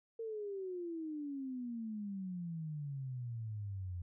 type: exponential sweep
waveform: sine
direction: down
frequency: 459.5 to 86.7 Hz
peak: -39 dBFS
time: 0.19-4.02 s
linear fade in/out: 5 ms
effects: none